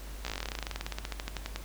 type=slowing click train; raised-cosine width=0.2 ms; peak=-17 dBFS; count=30; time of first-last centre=0.25-1.56 s; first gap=15 ms; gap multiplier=1.07; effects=added 50 Hz sine -40 dBFS peak until 1.64 s + pink hiss -49 dBFS RMS until 1.64 s